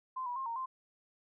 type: tone with pitch steps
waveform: sine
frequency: 1035 / 974 / 1064 / 925 / 1044 Hz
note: C6 / B5 / C6 / A#5 / C6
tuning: -19 / -24 / +29 / -14 / -4 cents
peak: -35 dBFS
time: 0.16-0.66 s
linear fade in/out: 10 ms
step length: 100 ms
effects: none